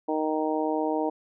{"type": "harmonic tone", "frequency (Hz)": 155.56, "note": "D#3", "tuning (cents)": 0, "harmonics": [2, 3, 4, 5, 6], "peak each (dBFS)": [-28, -30, -31, -32, -33], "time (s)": [0.08, 1.1], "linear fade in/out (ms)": 10, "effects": []}